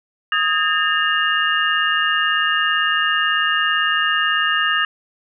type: tone cluster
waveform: sine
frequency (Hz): 1249 / 1642 / 1800 / 2823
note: D#6 / G#6 / A6 / F7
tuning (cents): +6 / -20 / +39 / +18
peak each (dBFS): -21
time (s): 0.32-4.85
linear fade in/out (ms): 2
effects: none